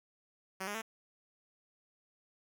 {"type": "tone with pitch steps", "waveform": "5% pulse", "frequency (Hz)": [189.8, 205.8, 223.1], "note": ["F#3", "G#3", "A3"], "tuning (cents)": [44, -16, 24], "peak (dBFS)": -26, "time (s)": [0.6, 0.819], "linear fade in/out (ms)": 10, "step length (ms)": 73, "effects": []}